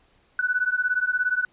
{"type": "beating tone pair", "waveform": "sine", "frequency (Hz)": [1480, 1497], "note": ["F#6", "F#6"], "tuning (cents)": [0, 20], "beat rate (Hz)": 17, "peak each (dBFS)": -24, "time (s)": [0.39, 1.45], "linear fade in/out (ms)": 2, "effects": ["pink hiss -62 dBFS RMS until 1.52 s", "resampled to 8000 Hz"]}